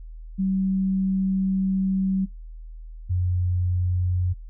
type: tone pair in turn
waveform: sine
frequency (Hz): 190.9 / 90.09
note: G3 / F#2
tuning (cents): -46 / -46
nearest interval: octave + minor second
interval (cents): 1300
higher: first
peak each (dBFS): -20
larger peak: neither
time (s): 0.38-2.26 / 3.09-4.34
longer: first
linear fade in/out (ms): 20
effects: noise-tail reverb RT60 0.2 s tail -25 dB re dry + added 40 Hz sine -36 dBFS peak until 4.49 s